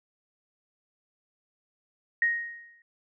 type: tone with exponential decay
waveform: sine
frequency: 1871 Hz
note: A#6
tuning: 6 cents sharp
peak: -19 dBFS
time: 2.22-2.82 s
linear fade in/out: 2 ms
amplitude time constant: 130 ms
effects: none